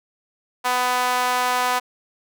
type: tone with high-pass filter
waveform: sawtooth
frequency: 249.4 Hz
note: B3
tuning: 17 cents sharp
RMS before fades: -21 dBFS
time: 0.64-1.8 s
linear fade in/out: 20 ms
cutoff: 900 Hz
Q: 2.2
effects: none